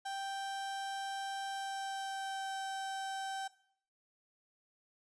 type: tone with pitch glide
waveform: 35% pulse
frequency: 784 to 775 Hz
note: G5 to G5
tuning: 0 to -20 cents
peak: -36 dBFS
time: 0.05-3.48 s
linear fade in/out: 10 ms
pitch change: -20 cents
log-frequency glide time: 1.49-2.55 s
effects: noise-tail reverb RT60 0.6 s tail -17 dB re dry + resampled to 22050 Hz